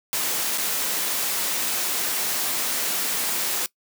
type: noise with dropouts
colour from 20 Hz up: white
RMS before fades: -25 dBFS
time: 0.13-3.66 s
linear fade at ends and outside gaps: 0 ms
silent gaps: 0.576-0.582 s
effects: noise-tail reverb RT60 0.1 s tail -21 dB re dry + high-pass 200 Hz 12 dB/octave